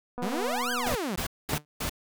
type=click train; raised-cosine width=1 ms; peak=-23 dBFS; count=187; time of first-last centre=0.18-0.939 s; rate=245 Hz
type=exponential two-way sweep; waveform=sawtooth; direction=up then down; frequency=164.81 to 1661.2 to 164.81 Hz; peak=-25 dBFS; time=0.22-1.16 s; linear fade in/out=5 ms; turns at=0.72 s
type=noise bursts; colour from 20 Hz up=pink; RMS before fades=-31 dBFS; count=4; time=0.86-1.896 s; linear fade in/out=5 ms; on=94 ms; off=220 ms
type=tone with exponential decay; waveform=sawtooth; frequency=149.2 Hz; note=D3; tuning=28 cents sharp; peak=-20 dBFS; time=1.53-1.65 s; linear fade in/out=0 ms; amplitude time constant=24 ms
effects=none